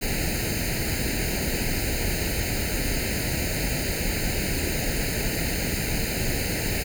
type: noise with comb filter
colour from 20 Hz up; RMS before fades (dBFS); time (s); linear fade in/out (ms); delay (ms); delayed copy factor
pink; -26; 0.01-6.84; 20; 0.44; +0.95
effects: none